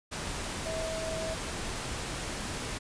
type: tone in noise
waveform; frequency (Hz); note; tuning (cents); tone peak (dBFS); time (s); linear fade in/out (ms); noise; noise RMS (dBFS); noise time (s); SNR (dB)
sine; 645; E5; -38; -34; 0.65-1.35; 20; pink; -36; 0.11-2.79; -1
effects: resampled to 22050 Hz